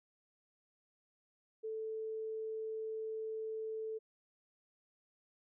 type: tone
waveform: sine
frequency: 440 Hz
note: A4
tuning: in tune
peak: -38 dBFS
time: 1.63-3.99 s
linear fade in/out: 20 ms
effects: none